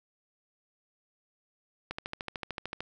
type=click train; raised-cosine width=0.3 ms; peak=-19 dBFS; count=13; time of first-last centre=1.91-2.806 s; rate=13.4 Hz; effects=none